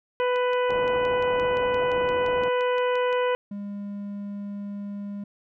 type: harmonic tone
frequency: 496.7 Hz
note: B4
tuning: 10 cents sharp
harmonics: 1 / 2 / 3 / 4 / 5 / 6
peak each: -22 / -28 / -34 / -37 / -38 / -39 dBFS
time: 0.2-3.35 s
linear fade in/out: 0 ms
type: click train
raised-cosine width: 0.2 ms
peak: -25 dBFS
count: 17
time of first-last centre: 0.36-3.128 s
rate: 5.78 Hz
type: low-pass noise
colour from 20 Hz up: white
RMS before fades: -36 dBFS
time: 0.69-2.49 s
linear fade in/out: 5 ms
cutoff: 870 Hz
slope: 24 dB/octave
type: tone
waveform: triangle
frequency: 202.5 Hz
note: G#3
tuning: 43 cents flat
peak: -29 dBFS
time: 3.51-5.24 s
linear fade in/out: 5 ms
effects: none